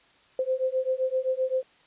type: beating tone pair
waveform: sine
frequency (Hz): 515 / 522.7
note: C5 / C5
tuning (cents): -28 / -2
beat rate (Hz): 7.7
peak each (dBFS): -27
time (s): 0.39-1.63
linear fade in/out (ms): 2
effects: white hiss -59 dBFS RMS until 1.86 s + resampled to 8000 Hz